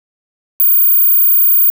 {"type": "tone", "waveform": "sine", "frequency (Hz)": 15330, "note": "A#9", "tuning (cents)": 47, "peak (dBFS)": -5, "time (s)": [0.6, 1.7], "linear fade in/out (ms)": 0, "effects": ["tanh soft clip ceiling -3 dBFS", "7-bit"]}